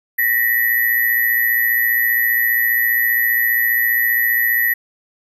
sine tone cluster, 1843 / 1958 / 11990 Hz, A#6 / B6 / F#9, -20 / -15 / +22 cents, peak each -18 dBFS, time 0.18-4.74 s, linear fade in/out 10 ms, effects none

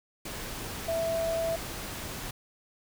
sine tone in noise, 660 Hz, E5, 2 cents sharp, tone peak -27 dBFS, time 0.88-1.56 s, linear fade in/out 5 ms, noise pink, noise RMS -38 dBFS, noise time 0.25-2.31 s, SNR +8 dB, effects none

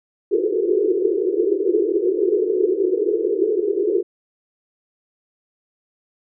white band-pass noise, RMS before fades -19 dBFS, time 0.31-4.03 s, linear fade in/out 20 ms, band 340 to 450 Hz, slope 96 dB/octave, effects none

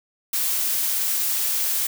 blue noise, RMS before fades -23 dBFS, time 0.33-1.87 s, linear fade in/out 5 ms, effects none

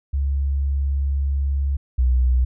sine tone pair in turn, 69.3 / 62.72 Hz, C#2 / B1, 0 / +27 cents, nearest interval major second, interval 173 cents, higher first, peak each -18 / -14 dBFS, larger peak second, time 0.13-1.77 / 1.98-2.45 s, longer first, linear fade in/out 10 ms, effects none

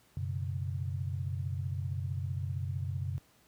sine chord, F# suspended fourth, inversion none, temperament just, 92.5 / 123.33 / 138.75 Hz, F#2 / B2 / C#3, 0 / -2 / +2 cents, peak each -34 / -38 / -38 dBFS, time 0.17-3.18 s, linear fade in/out 0 ms, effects pink hiss -65 dBFS RMS until 3.47 s + high-pass 60 Hz 12 dB/octave

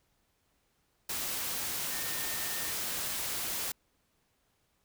sine tone in noise, 1823 Hz, A#6, 39 cents flat, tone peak -44 dBFS, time 1.91-2.71 s, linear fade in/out 5 ms, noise white, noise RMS -35 dBFS, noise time 1.09-3.72 s, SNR -12 dB, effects pink hiss -74 dBFS RMS until 4.84 s

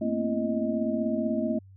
sine tone cluster, 224.9 / 240.9 / 265.6 / 334.1 / 625 Hz, A3 / B3 / C4 / E4 / D#5, +38 / -43 / +26 / +23 / +8 cents, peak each -29 / -32 / -32 / -33 / -31 dBFS, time 0.01-1.59 s, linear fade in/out 10 ms, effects added 96 Hz sine -48 dBFS peak until 1.76 s

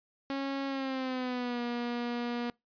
sawtooth tone with pitch glide, 274 to 239.9 Hz, C#4 to A#3, -20 to +50 cents, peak -28 dBFS, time 0.3-2.5 s, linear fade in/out 0 ms, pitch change -230 cents, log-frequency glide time 0.67-1.61 s, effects noise-tail reverb RT60 0.2 s tail -25 dB re dry + resampled to 11025 Hz

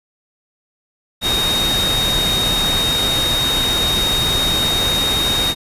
sine tone in noise, 3729 Hz, A#7, in tune, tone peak -16 dBFS, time 1.21-5.55 s, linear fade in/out 50 ms, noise pink, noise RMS -21 dBFS, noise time 1.21-5.55 s, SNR +2 dB, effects resampled to 32000 Hz

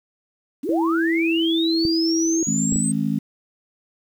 sine linear sweep, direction up, 235.6 to 8350 Hz, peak -23 dBFS, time 0.63-2.92 s, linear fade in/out 10 ms
sine tone with pitch glide, 329.6 to 327.5 Hz, E4 to E4, 0 to -11 cents, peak -18 dBFS, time 0.69-2.43 s, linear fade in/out 2 ms, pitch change -11 cents, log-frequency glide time 1.21-1.66 s
clicks, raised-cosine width 3 ms, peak -15 dBFS, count 3, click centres 1.852 / 2.724 / 2.759 s
harmonic tone, 53.6 Hz, A1, 45 cents flat, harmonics 3 / 4 / 5, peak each -25 / -22 / -25 dBFS, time 2.47-3.19 s, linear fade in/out 5 ms
effects 8-bit

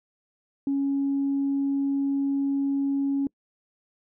sine tone, 277.2 Hz, C#4, in tune, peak -21 dBFS, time 0.67-3.27 s, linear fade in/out 2 ms, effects noise-tail reverb RT60 0.1 s tail -26 dB re dry + tanh soft clip ceiling -18 dBFS

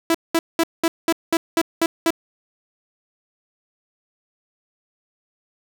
sawtooth tone bursts, 330.7 Hz, E4, 6 cents sharp, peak -11 dBFS, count 9, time 0.1-2.105 s, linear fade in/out 2 ms, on 45 ms, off 200 ms, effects 8-bit

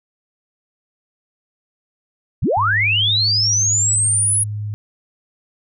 sine linear sweep, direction up, 49 to 10548 Hz, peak -14 dBFS, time 2.42-4.44 s, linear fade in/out 10 ms
sine tone with pitch glide, 103.2 to 104.88 Hz, G#2 to G#2, -10 to +17 cents, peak -22 dBFS, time 2.57-4.74 s, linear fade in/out 0 ms, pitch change +27 cents, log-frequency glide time 2.76-3.46 s
effects none

